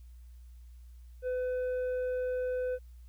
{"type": "tone with tanh clipping", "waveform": "sine", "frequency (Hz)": 504, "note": "B4", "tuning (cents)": 35, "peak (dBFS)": -31, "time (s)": [1.22, 2.79], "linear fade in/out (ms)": 50, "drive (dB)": 5, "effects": ["added 60 Hz sine -48 dBFS peak until 3.08 s", "white hiss -72 dBFS RMS until 3.08 s"]}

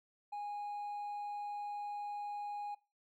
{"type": "tone with hard clipping", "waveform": "sine", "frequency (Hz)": 824, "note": "G#5", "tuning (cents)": -14, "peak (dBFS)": -40, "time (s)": [0.32, 2.75], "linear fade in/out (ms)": 10, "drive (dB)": 2, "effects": ["noise-tail reverb RT60 0.3 s tail -22 dB re dry"]}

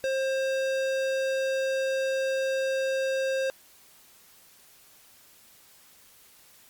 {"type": "tone with hard clipping", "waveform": "sine", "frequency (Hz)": 532, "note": "C5", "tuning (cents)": 29, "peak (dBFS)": -27, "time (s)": [0.04, 3.5], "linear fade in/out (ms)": 0, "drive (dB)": 18, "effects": ["white hiss -56 dBFS RMS until 6.69 s", "Opus 48 kbps"]}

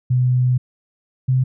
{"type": "tone pair in turn", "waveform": "sine", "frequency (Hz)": [125.9, 129.29], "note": ["B2", "C3"], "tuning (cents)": [34, -20], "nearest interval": "unison", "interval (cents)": 46, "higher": "second", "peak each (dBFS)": -13, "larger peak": "neither", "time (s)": [[0.1, 0.58], [1.28, 1.44]], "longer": "first", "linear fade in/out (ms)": 10, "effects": []}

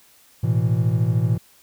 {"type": "chord", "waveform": "triangle", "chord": "A suspended second", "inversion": "none", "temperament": "equal", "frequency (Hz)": [110, 123.47, 164.81], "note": ["A2", "B2", "E3"], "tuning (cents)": [0, 0, 0], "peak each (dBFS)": [-18, -19, -22], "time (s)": [0.43, 1.38], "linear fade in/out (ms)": 10, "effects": ["white hiss -54 dBFS RMS until 1.62 s"]}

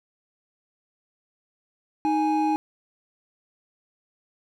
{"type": "tone pair together", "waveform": "triangle", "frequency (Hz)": [311.1, 830.5], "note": ["D#4", "G#5"], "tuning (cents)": [0, 0], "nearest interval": "octave + perfect fourth", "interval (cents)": 1700, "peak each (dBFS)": -21, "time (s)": [2.05, 2.56], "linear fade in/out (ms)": 0, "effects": []}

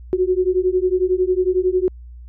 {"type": "beating tone pair", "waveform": "sine", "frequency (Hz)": [362.5, 373.5], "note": ["F#4", "F#4"], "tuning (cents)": [-35, 16], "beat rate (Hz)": 11, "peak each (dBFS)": -18, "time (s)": [0.13, 1.88], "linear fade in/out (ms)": 0, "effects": ["added 60 Hz sine -35 dBFS peak until 2.28 s"]}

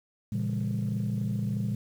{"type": "chord", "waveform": "sine", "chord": "A# diminished seventh", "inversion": "none", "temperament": "just", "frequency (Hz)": [116.54, 139.85, 167.82, 201.4], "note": ["A#2", "C#3", "E3", "G3"], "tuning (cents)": [0, 16, 31, 47], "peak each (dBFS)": [-29, -34, -35, -30], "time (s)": [0.32, 1.75], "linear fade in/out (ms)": 5, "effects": ["tanh soft clip ceiling -22 dBFS", "9-bit"]}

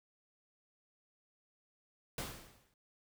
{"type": "noise with exponential decay", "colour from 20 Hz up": "pink", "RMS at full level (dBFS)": -38, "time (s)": [2.18, 2.74], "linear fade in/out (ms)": 2, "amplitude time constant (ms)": 120, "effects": []}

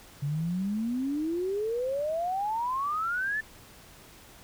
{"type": "exponential sweep", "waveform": "sine", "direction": "up", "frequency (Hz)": [138.59, 1783], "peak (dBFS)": -27, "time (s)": [0.22, 3.41], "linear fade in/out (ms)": 10, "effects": ["pink hiss -52 dBFS RMS until 4.43 s"]}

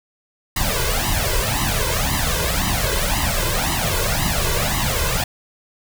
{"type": "noise with flanger", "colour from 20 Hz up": "pink", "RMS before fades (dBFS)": -20, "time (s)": [0.56, 5.24], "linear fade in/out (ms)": 5, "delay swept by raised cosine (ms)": [1, 2], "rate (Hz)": 1.9, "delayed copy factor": 1, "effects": []}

